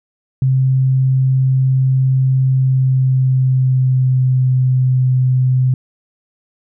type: tone with pitch glide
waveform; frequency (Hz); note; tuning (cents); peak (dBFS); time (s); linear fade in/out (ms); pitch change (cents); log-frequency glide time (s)
sine; 131.5 to 128.5; C3 to C3; +9 to -31; -10; 0.42-5.74; 2; -40; 2.49-4.53
effects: none